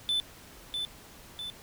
triangle tone with echo, 3514 Hz, A7, 3 cents flat, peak -24 dBFS, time 0.09-0.2 s, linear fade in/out 0 ms, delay 650 ms, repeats 2, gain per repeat -5 dB, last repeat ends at 1.5 s, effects pink hiss -51 dBFS RMS until 1.62 s

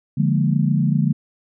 sine chord, Bb dominant seventh, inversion first, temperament equal, 146.83 / 174.61 / 207.7 / 233.1 Hz, D3 / F3 / Ab3 / Bb3, 0 / 0 / 0 / 0 cents, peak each -18 / -21 / -22 / -24 dBFS, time 0.17-1.13 s, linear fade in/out 10 ms, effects none

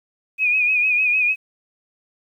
sine tone with vibrato, 2489 Hz, D#7, in tune, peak -15 dBFS, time 0.38-1.36 s, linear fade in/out 50 ms, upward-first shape sine, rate 6.6 Hz, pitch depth 54 cents each way, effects 9-bit

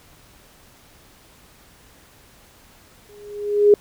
sine tone with exponential growth, 412.6 Hz, G#4, 11 cents flat, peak -6 dBFS, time 3.09-3.74 s, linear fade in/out 2 ms, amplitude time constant 140 ms, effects pink hiss -51 dBFS RMS until 3.8 s

